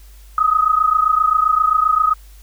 sine tone pair together, 1244.5 / 1272.1 Hz, D#6 / D#6, 0 / +38 cents, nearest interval unison, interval 38 cents, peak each -15 dBFS, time 0.38-2.14 s, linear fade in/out 2 ms, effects added 50 Hz sine -39 dBFS peak until 2.42 s + white hiss -51 dBFS RMS until 2.42 s

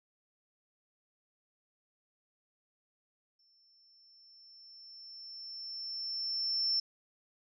sine tone with exponential growth, 5370 Hz, E8, 31 cents sharp, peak -27 dBFS, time 3.39-6.8 s, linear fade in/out 5 ms, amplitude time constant 740 ms, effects none

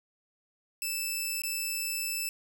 10% pulse tone with dropouts, 2637 Hz, E7, in tune, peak -22 dBFS, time 0.82-2.29 s, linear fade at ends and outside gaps 1 ms, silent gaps 1.419-1.435 s, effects none

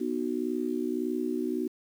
sine chord, B major, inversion none, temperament just, 246.9 / 308.7 / 370.4 Hz, B3 / D#4 / F#4, 0 / -14 / +2 cents, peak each -32 dBFS, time 0-1.68 s, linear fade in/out 10 ms, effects 9-bit

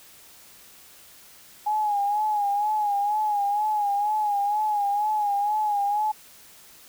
sine tone with vibrato, 830.6 Hz, G#5, in tune, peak -21 dBFS, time 1.66-6.12 s, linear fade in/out 10 ms, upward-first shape sine, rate 2.1 Hz, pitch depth 57 cents each way, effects white hiss -50 dBFS RMS until 6.88 s

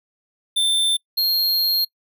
square tone pair in turn, 3559 / 4232 Hz, A7 / C8, +19 / +19 cents, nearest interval minor third, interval 300 cents, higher second, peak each -17 dBFS, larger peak neither, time 0.56-0.97 / 1.17-1.85 s, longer second, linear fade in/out 10 ms, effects noise-tail reverb RT60 0.1 s tail -26 dB re dry

